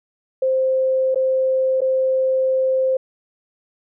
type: tone with dropouts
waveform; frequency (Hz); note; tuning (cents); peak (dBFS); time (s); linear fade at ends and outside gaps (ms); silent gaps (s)
sine; 523.3; C5; 0; -15; 0.42-2.97; 5; 1.146-1.157 / 1.807-1.816
effects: none